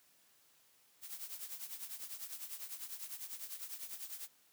blue noise with tremolo, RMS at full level -43 dBFS, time 1.01-4.29 s, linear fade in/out 50 ms, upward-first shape triangle, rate 10 Hz, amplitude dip 80%, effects white hiss -69 dBFS RMS until 4.52 s + high-pass 100 Hz 12 dB/octave

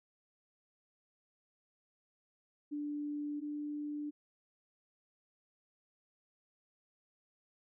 sine tone pair in turn, 293.7 / 295.4 Hz, D4 / D4, 0 / +10 cents, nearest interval unison, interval 10 cents, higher second, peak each -36 / -37 dBFS, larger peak first, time 2.71-3.41 / 3.41-4.11 s, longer neither, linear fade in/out 20 ms, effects none

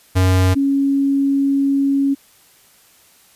square / sine tone pair in turn, 92.9 / 276.6 Hz, F#2 / C#4, +7 / -4 cents, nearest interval octave + perfect fifth, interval 1889 cents, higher second, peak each -12 / -13 dBFS, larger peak first, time 0.15-0.55 / 0.55-2.15 s, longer second, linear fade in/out 20 ms, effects white hiss -51 dBFS RMS until 3.35 s + resampled to 32000 Hz

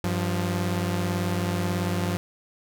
sawtooth tone pair together, 96.9 / 175.52 Hz, G2 / F3, -20 / +9 cents, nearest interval minor seventh, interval 1029 cents, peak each -23 dBFS, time 0.04-2.17 s, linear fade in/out 0 ms, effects none

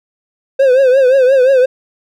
triangle tone with vibrato, 523.3 Hz, C5, in tune, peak -4 dBFS, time 0.59-1.66 s, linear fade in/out 10 ms, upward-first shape triangle, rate 5.7 Hz, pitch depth 110 cents each way, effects none

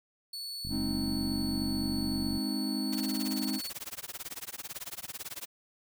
40% pulse tone, 4435 Hz, C#8, in tune, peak -36 dBFS, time 0.33-3.7 s, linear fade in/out 5 ms
click train, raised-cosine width 5 ms, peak -28 dBFS, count 81, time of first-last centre 0.65-2.374 s, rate 46.4 Hz
triangle chord, Ab major, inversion none, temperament equal, 207.7 / 261.6 / 311.1 Hz, Ab3 / C4 / Eb4, 0 / 0 / 0 cents, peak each -33 / -32 / -34 dBFS, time 0.69-3.61 s, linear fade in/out 50 ms
white noise with tremolo, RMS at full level -38 dBFS, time 2.92-5.46 s, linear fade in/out 10 ms, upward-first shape sine, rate 18 Hz, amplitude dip 100%
effects none

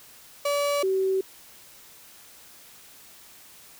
35% pulse / sine tone pair in turn, 574 / 381.8 Hz, D5 / G4, -40 / -46 cents, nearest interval perfect fifth, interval 706 cents, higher first, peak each -21 dBFS, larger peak neither, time 0.45-0.83 / 0.83-1.21 s, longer neither, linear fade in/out 5 ms, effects white hiss -50 dBFS RMS until 3.79 s

